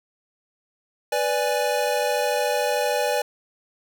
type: chord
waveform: square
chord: G# diminished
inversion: first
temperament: equal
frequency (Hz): 493.9 / 587.3 / 830.6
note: B4 / D5 / G#5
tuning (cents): 0 / 0 / 0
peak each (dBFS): -26 / -25 / -27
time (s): 1.12-3.22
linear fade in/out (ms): 5
effects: none